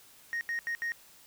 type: tone bursts at uneven times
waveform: sine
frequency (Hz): 1864.7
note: A#6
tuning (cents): 0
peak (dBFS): -28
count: 4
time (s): 0.33-0.41 / 0.49-0.59 / 0.67-0.75 / 0.82-0.92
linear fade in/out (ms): 0
effects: tanh soft clip ceiling -29 dBFS + white hiss -57 dBFS RMS until 1.26 s